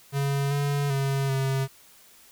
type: tone with pitch steps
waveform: square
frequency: 139.7 / 142.6 / 137.1 / 134.6 Hz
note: C#3 / C#3 / C#3 / C3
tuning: +14 / +49 / -19 / +49 cents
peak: -24 dBFS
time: 0.12-1.68 s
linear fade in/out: 50 ms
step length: 390 ms
effects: white hiss -54 dBFS RMS until 2.31 s